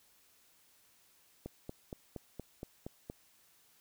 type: click train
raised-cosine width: 2 ms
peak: -28 dBFS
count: 8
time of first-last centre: 1.46-3.099 s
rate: 4.27 Hz
effects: white hiss -67 dBFS RMS until 3.8 s